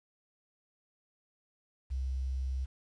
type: tone with quantisation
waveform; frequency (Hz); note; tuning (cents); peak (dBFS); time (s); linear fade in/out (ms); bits
sine; 65.41; C2; 0; -31; 1.9-2.66; 20; 10
effects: resampled to 22050 Hz